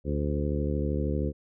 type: harmonic tone with a mistuned harmonic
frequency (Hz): 72.9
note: D2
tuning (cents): -12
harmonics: 1 / 2 / 3 / 4 / 5 / 6 / 7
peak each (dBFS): -29 / -32 / -34 / -35 / -36 / -37 / -37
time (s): 0.04-1.33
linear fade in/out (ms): 50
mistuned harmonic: 7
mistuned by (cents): +15
effects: none